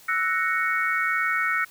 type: chord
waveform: sine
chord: F# dominant seventh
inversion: third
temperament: equal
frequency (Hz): 1318.5 / 1480 / 1864.7 / 2217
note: E6 / F#6 / A#6 / C#7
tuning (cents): 0 / 0 / 0 / 0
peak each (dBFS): -27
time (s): 0.08-1.65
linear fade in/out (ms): 10
effects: white hiss -51 dBFS RMS until 1.7 s